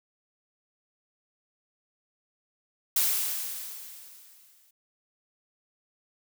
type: noise with exponential decay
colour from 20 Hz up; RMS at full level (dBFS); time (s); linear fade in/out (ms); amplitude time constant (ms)
blue; -23; 2.96-4.71; 5; 380
effects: none